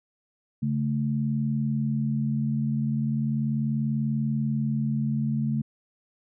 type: tone pair together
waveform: sine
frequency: 139.64 / 220 Hz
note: C#3 / A3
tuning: +13 / 0 cents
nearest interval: minor sixth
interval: 787 cents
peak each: -26 dBFS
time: 0.62-5.62 s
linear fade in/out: 10 ms
effects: none